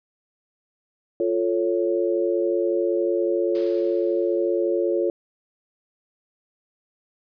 sine chord, F augmented, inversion none, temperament equal, 349.2 / 440 / 554.4 Hz, F4 / A4 / C#5, 0 / 0 / 0 cents, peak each -22 / -25 / -25 dBFS, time 1.2-5.1 s, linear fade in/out 2 ms
white noise with exponential decay, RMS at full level -39 dBFS, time 3.55-4.84 s, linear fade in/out 0 ms, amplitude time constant 280 ms
effects resampled to 11025 Hz

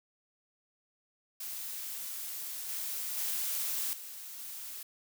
blue noise with level steps, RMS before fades -40 / -37 / -34 / -45 / -43 dBFS, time 1.4-4.83 s, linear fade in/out 5 ms, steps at 2.69 / 3.17 / 3.93 / 4.39 s, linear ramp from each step 2 ms, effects none

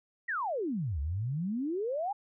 sine exponential two-way sweep, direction down then up, 1975.5 to 67.4 to 844 Hz, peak -30 dBFS, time 0.28-2.13 s, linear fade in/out 10 ms, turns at 1 s, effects none

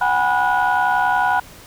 sine tone cluster, 741 / 812 / 981 / 1458 Hz, F#5 / G#5 / B5 / F#6, +2 / -39 / -12 / -26 cents, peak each -19 dBFS, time 0.01-1.4 s, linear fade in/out 5 ms, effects tanh soft clip ceiling -9 dBFS + pink hiss -42 dBFS RMS until 1.66 s

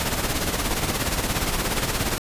pink noise with tremolo, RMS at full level -22 dBFS, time 0-2.18 s, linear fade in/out 0 ms, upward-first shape sine, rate 17 Hz, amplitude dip 55%, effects resampled to 32000 Hz

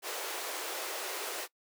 pink high-pass noise, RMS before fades -38 dBFS, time 0.02-1.48 s, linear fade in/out 50 ms, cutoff 360 Hz, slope 48 dB/octave, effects noise-tail reverb RT60 0.1 s tail -22 dB re dry

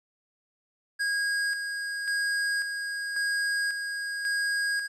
square tone with tremolo, 1636 Hz, G#6, 26 cents flat, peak -26 dBFS, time 0.99-4.88 s, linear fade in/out 20 ms, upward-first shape square, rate 0.92 Hz, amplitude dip 45%, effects resampled to 24000 Hz + 11-bit

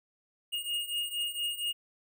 square beating tone pair, 2851 / 2855.3 Hz, F7 / F7, +35 / +38 cents, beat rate 4.3 Hz, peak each -37 / -34 dBFS, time 0.52-1.73 s, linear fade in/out 20 ms, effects none

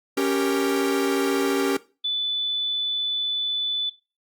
45% pulse chord, G diminished, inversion second, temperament equal, 277.2 / 392 / 466.2 Hz, Db4 / G4 / Bb4, 0 / 0 / 0 cents, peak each -24 / -24 / -28 dBFS, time 0.17-1.77 s, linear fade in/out 5 ms
sine tone, 3488 Hz, A7, 16 cents flat, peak -22 dBFS, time 2.04-3.9 s, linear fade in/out 10 ms
effects noise-tail reverb RT60 0.3 s tail -18 dB re dry + Opus 48 kbps

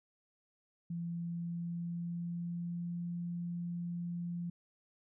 sine tone with pitch glide, 170 to 172.97 Hz, F3 to F3, -46 to -16 cents, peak -36 dBFS, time 0.9-4.5 s, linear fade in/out 5 ms, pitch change +30 cents, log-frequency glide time 1-3.05 s, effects none

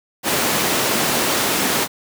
pink high-pass noise, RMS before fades -19 dBFS, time 0.23-1.88 s, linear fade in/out 50 ms, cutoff 220 Hz, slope 12 dB/octave, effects none

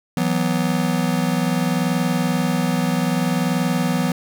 square chord, E suspended second, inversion none, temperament just, 164.81 / 185.42 / 247.2 Hz, E3 / F#3 / B3, 0 / +4 / +2 cents, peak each -23 dBFS, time 0.17-4.12 s, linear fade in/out 2 ms, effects none

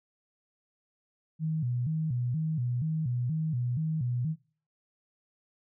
sine tone with vibrato, 139.3 Hz, C#3, 9 cents sharp, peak -27 dBFS, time 1.39-4.36 s, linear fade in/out 50 ms, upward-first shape square, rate 2.1 Hz, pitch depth 220 cents each way, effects noise-tail reverb RT60 0.5 s tail -26 dB re dry

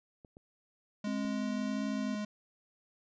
clicks, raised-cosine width 2 ms, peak -39 dBFS, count 3, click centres 0.248 / 0.369 / 1.25 s
square tone with pitch glide, 207.7 to 209.3 Hz, G#3 to G#3, 0 to +14 cents, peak -35 dBFS, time 1.04-2.25 s, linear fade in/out 5 ms, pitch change +14 cents, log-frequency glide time 1.23-1.42 s
sine tone with vibrato, 261.6 Hz, C4, in tune, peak -35 dBFS, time 1.07-2.15 s, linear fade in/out 2 ms, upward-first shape triangle, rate 1.6 Hz, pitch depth 66 cents each way
effects resampled to 16000 Hz

